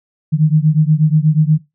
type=beating tone pair; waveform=sine; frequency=151.2 / 159.5 Hz; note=D#3 / D#3; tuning=-49 / +43 cents; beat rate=8.3 Hz; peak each=-11 / -13 dBFS; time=0.32-1.59 s; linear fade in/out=20 ms; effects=noise-tail reverb RT60 0.2 s tail -17 dB re dry